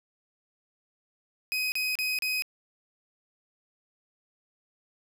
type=tone bursts; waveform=30% pulse; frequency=2515 Hz; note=D#7; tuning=18 cents sharp; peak=-24 dBFS; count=4; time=1.52-2.422 s; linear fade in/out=0 ms; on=200 ms; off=34 ms; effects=none